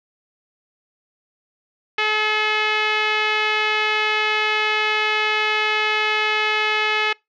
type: tone with low-pass filter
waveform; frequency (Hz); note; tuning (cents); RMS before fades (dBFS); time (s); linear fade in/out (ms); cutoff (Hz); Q
5% pulse; 428.3; A4; -47; -20; 1.98-7.13; 5; 2500; 1.7
effects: noise-tail reverb RT60 0.2 s tail -25 dB re dry